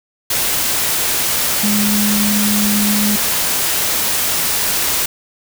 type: tone in noise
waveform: sine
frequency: 207.7 Hz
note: G#3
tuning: in tune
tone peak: -15 dBFS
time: 1.63-3.16 s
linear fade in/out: 5 ms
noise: white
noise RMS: -17 dBFS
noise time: 0.3-5.06 s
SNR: -1 dB
effects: none